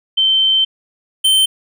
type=tone pair in turn; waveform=sine / square; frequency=3102 / 3102 Hz; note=G7 / G7; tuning=-19 / -19 cents; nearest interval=unison; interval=0 cents; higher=neither; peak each=-10 dBFS; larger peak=neither; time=0.17-0.65 / 1.24-1.46 s; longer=first; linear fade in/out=10 ms; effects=none